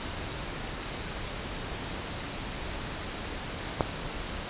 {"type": "click", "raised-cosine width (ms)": 1, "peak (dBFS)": -8, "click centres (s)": 3.808, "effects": ["pink hiss -36 dBFS RMS until 4.49 s", "resampled to 8000 Hz"]}